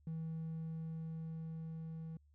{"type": "tone with level ramp", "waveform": "triangle", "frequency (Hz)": 161.4, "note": "E3", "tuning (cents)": -36, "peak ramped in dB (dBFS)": [-36, -41], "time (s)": [0.07, 2.17], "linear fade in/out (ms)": 2, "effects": ["tanh soft clip ceiling -34 dBFS", "added 73 Hz sine -65 dBFS peak until 2.34 s"]}